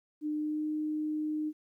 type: tone with pitch glide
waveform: sine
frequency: 302.1 to 306 Hz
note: D4 to D#4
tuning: +49 to -29 cents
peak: -30 dBFS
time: 0.21-1.53 s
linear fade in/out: 50 ms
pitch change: +22 cents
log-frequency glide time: 0.33-0.66 s
effects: 12-bit